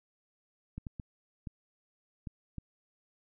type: clicks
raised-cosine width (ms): 5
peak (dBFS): -27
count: 6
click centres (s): 0.78 / 0.868 / 0.998 / 1.472 / 2.272 / 2.583
effects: none